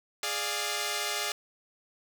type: chord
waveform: 5% pulse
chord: D diminished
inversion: second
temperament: equal with one note detuned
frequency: 415.3 / 592.1 / 698.5 Hz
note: Ab4 / D5 / F5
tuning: 0 / +14 / 0 cents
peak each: -23 dBFS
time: 0.23-1.32 s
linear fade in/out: 2 ms
effects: none